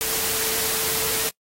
sine tone in noise, 443.3 Hz, A4, 13 cents sharp, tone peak -34 dBFS, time 0.01-1.29 s, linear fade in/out 0 ms, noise white, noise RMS -24 dBFS, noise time 0.01-1.29 s, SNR -13 dB, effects noise-tail reverb RT60 0.1 s tail -23 dB re dry + AAC 48 kbps

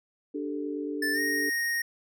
sine chord, D suspended fourth, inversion none, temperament just, 293.7 / 391.6 / 440.5 Hz, D4 / G4 / A4, 0 / -2 / +2 cents, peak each -32 / -37 / -36 dBFS, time 0.34-1.5 s, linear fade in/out 10 ms
square tone with pitch glide, 1760 to 1863.6 Hz, A6 to A#6, 0 to -1 cents, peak -27 dBFS, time 1.02-1.82 s, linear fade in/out 5 ms, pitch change +99 cents, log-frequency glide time 1.13-1.2 s
effects none

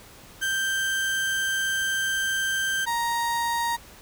35% pulse tone pair in turn, 1568 / 936.4 Hz, G6 / A#5, 0 / +8 cents, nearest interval major sixth, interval 892 cents, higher first, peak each -22 dBFS, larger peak neither, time 0.41-2.86 / 2.86-3.77 s, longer first, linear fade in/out 20 ms, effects pink hiss -48 dBFS RMS until 4.01 s

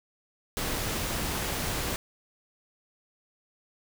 pink noise, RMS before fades -31 dBFS, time 0.57-1.96 s, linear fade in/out 0 ms, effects none

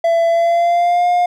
triangle tone with pitch glide, 670 to 709.8 Hz, E5 to F5, +28 to +28 cents, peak -9 dBFS, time 0.04-1.26 s, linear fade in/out 5 ms, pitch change +100 cents, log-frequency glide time 0.28-1.07 s, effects none

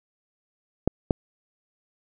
clicks, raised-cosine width 2 ms, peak -6 dBFS, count 2, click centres 0.876 / 1.108 s, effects none

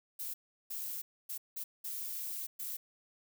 violet noise bursts at uneven times, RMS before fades -40 dBFS, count 6, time 0.19-0.34 / 0.7-1.02 / 1.29-1.38 / 1.56-1.64 / 1.84-2.47 / 2.59-2.77 s, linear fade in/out 10 ms, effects none

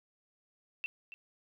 sine tone with echo, 2683 Hz, E7, 30 cents sharp, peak -33 dBFS, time 0.84-0.86 s, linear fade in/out 0 ms, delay 280 ms, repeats 1, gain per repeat -12 dB, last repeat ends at 1.14 s, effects none

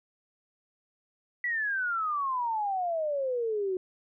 sine exponential sweep, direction down, 1975.5 to 363.3 Hz, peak -27 dBFS, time 1.44-3.77 s, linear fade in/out 2 ms, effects none

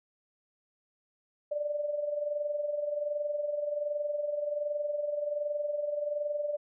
sine tone with amplitude modulation, 589 Hz, D5, 5 cents sharp, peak -27 dBFS, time 1.51-6.57 s, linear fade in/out 10 ms, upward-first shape sine, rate 21.3 Hz, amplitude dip 60%, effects none

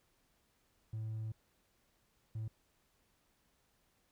triangle tone bursts at uneven times, 110 Hz, A2, in tune, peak -35 dBFS, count 2, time 0.93-1.32 / 2.35-2.48 s, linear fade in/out 5 ms, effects tanh soft clip ceiling -33 dBFS + pink hiss -75 dBFS RMS until 4.11 s

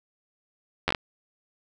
slowing click train, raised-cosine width 0.3 ms, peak -7 dBFS, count 5, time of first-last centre 0.88-0.948 s, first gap 11 ms, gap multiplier 1.3, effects none

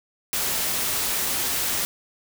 white noise, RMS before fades -25 dBFS, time 0.33-1.85 s, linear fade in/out 0 ms, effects none

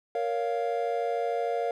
triangle chord, Bb minor, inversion none, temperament just, 466.2 / 559.4 / 699.2 Hz, Bb4 / Db5 / F5, 0 / +16 / +2 cents, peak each -28 / -31 / -28 dBFS, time 0.15-1.71 s, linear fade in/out 2 ms, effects none

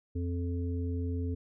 harmonic tone, 86.9 Hz, F2, 8 cents flat, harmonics 1 / 3 / 5, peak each -31 / -37 / -42 dBFS, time 0.15-1.35 s, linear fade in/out 10 ms, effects none

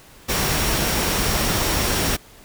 sine tone in noise, 5588 Hz, F8, in tune, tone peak -32 dBFS, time 0.28-2.17 s, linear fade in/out 20 ms, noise pink, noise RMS -21 dBFS, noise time 0.28-2.17 s, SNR -14 dB, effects pink hiss -47 dBFS RMS until 2.44 s

